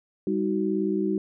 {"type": "tone cluster", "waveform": "sine", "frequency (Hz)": [198.9, 315.9, 374], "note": ["G3", "D#4", "F#4"], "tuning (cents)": [25, 26, 19], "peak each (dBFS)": -27, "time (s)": [0.27, 1.18], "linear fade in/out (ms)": 2, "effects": []}